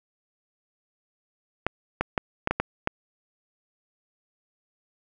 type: clicks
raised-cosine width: 0.5 ms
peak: -8 dBFS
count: 7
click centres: 1.666 / 2.01 / 2.178 / 2.474 / 2.51 / 2.6 / 2.874 s
effects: none